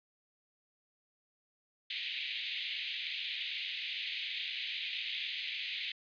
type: band-pass noise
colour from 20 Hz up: white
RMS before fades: -39 dBFS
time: 1.9-5.92 s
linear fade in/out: 5 ms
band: 2100 to 3900 Hz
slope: 48 dB/octave
effects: resampled to 11025 Hz